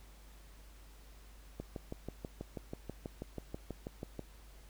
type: click train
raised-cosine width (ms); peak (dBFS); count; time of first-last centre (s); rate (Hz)
2; -27; 17; 1.6-4.193; 6.17
effects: added 50 Hz sine -54 dBFS peak until 4.69 s + pink hiss -62 dBFS RMS until 4.69 s